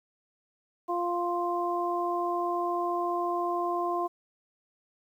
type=harmonic tone; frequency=349.2 Hz; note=F4; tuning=in tune; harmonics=1 / 2 / 3; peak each=-31 / -31 / -31 dBFS; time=0.88-4.08 s; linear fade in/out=20 ms; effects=10-bit